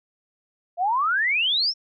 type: exponential sweep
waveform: sine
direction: up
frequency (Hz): 668 to 5588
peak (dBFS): -19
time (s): 0.77-1.74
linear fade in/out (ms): 50
effects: none